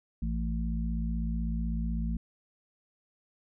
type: harmonic tone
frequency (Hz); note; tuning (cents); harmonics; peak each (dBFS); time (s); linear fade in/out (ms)
56; A1; +31; 1 / 3 / 4; -30 / -35 / -36; 0.22-2.17; 5
effects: none